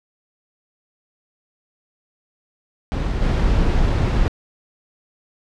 brown noise with level steps, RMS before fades -21 / -17 dBFS, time 2.92-4.28 s, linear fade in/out 0 ms, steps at 3.21 s, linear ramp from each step 20 ms, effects low-pass 5000 Hz 12 dB/octave

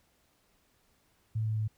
sine tone with pitch steps, 110 / 109.11 / 108.24 Hz, A2 / A2 / A2, 0 / -14 / -28 cents, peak -28 dBFS, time 1.35-1.68 s, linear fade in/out 10 ms, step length 110 ms, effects pink hiss -70 dBFS RMS until 1.77 s

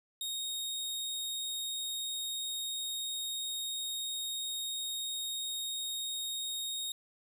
sawtooth tone, 3729 Hz, A#7, in tune, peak -32 dBFS, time 0.21-6.92 s, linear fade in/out 2 ms, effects none

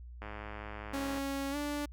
click train, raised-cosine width 0.5 ms, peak -28 dBFS, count 102, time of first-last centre 0.22-1.182 s, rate 105 Hz
sawtooth tone with pitch glide, 275.5 to 291.7 Hz, C#4 to D4, -11 to -12 cents, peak -30 dBFS, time 0.93-1.86 s, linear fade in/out 10 ms, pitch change +99 cents, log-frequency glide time 1.51-1.56 s
effects added 60 Hz sine -45 dBFS peak until 1.92 s

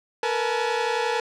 sawtooth tone cluster, 455.4 / 486.5 / 855 Hz, A#4 / B4 / A5, -40 / -26 / -50 cents, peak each -23 dBFS, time 0.23-1.2 s, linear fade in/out 2 ms, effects low-pass 5000 Hz 12 dB/octave

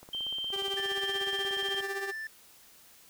click train, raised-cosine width 1 ms, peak -35 dBFS, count 31, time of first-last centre 0.03-1.805 s, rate 16.9 Hz
sine tone with pitch glide, 3136 to 3167 Hz, G7 to G7, 0 to +17 cents, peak -32 dBFS, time 0.13-1.81 s, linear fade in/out 5 ms, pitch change +17 cents, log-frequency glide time 0.64-1.27 s
sawtooth tone with tremolo, 393.6 Hz, G4, 7 cents sharp, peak -28 dBFS, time 0.52-2.12 s, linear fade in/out 20 ms, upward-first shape triangle, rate 16 Hz, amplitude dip 75%
triangle tone, 1766 Hz, A6, 6 cents sharp, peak -34 dBFS, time 0.77-2.27 s, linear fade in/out 2 ms
effects white hiss -57 dBFS RMS until 3.09 s

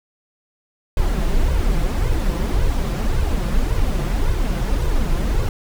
brown noise with flanger, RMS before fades -18 dBFS, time 0.97-5.49 s, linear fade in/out 2 ms, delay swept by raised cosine 1.9 to 5.9 ms, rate 1.8 Hz, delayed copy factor +0.65, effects none

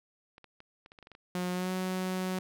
clicks, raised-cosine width 0.3 ms, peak -35 dBFS, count 10, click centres 0.381 / 0.443 / 0.604 / 0.861 / 0.919 / 0.988 / 1.027 / 1.071 / 1.117 / 1.151 s
sawtooth tone with pitch glide, 180 to 185.49 Hz, F#3 to F#3, -47 to +5 cents, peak -27 dBFS, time 1.35-2.39 s, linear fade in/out 2 ms, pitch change +52 cents, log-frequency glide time 1.52-1.71 s
effects none

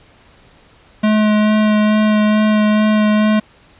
square tone with vibrato, 213.1 Hz, G#3, 45 cents sharp, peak -11 dBFS, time 1.03-3.4 s, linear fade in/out 10 ms, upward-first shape sine, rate 2.3 Hz, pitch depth 11 cents each way, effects pink hiss -48 dBFS RMS until 3.79 s + resampled to 8000 Hz

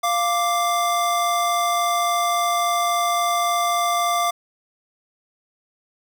square tone pair together, 696.1 / 1174.7 Hz, F5 / D6, -6 / 0 cents, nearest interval major sixth, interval 906 cents, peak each -22 dBFS, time 0.03-4.31 s, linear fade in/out 10 ms, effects none

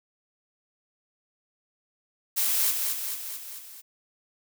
blue noise with echo, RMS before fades -25 dBFS, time 2.36-2.72 s, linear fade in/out 20 ms, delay 220 ms, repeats 5, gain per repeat -4 dB, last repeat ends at 3.82 s, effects none

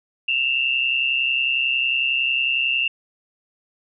sine tone pair together, 2663 / 2794 Hz, E7 / F7, +17 / 0 cents, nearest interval minor second, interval 83 cents, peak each -21 dBFS, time 0.28-2.88 s, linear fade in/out 5 ms, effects none

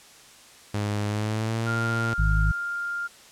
sawtooth tone with pitch glide, 103.8 to 114.51 Hz, G#2 to A#2, 0 to -30 cents, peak -21 dBFS, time 0.74-2.14 s, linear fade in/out 5 ms, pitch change +170 cents, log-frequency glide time 1.07-1.64 s
sine tone, 1400 Hz, F6, 4 cents sharp, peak -27 dBFS, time 1.66-3.08 s, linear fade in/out 20 ms
harmonic tone, 51.91 Hz, G#1, in tune, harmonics 1 / 2 / 3, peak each -20 / -26 / -27 dBFS, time 2.18-2.52 s, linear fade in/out 10 ms
effects white hiss -50 dBFS RMS until 3.31 s + low-pass 9000 Hz 12 dB/octave

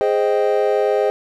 triangle chord, Ab major seventh, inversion none, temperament equal, 415.3 / 523.3 / 622.3 / 784 Hz, Ab4 / C5 / Eb5 / G5, 0 / 0 / 0 / 0 cents, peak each -16 / -18 / -19 / -22 dBFS, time 0.01-1.1 s, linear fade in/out 0 ms, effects none

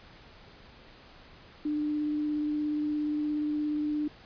sine tone with vibrato, 299.3 Hz, D4, 33 cents sharp, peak -27 dBFS, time 1.65-4.08 s, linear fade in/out 5 ms, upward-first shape sine, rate 17 Hz, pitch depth 9 cents each way, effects pink hiss -53 dBFS RMS until 4.25 s + resampled to 11025 Hz

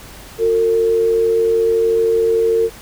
sine tone pair together, 359.8 / 453.3 Hz, F#4 / A#4, -48 / -48 cents, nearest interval major third, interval 400 cents, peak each -22 / -12 dBFS, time 0.38-2.7 s, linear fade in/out 50 ms, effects added 50 Hz sine -43 dBFS peak until 2.81 s + pink hiss -38 dBFS RMS until 2.81 s

